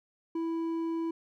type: tone with hard clipping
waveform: sine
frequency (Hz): 329.6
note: E4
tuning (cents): 0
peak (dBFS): -31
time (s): 0.35-1.11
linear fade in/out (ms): 5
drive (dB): 5
effects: none